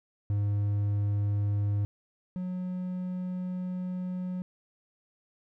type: tone pair in turn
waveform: triangle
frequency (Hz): 102.3 / 182.28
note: G#2 / F#3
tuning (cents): -26 / -26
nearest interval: minor seventh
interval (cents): 1000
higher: second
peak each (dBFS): -23 / -29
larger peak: first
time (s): 0.3-1.85 / 2.36-4.42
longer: second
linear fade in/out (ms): 0
effects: none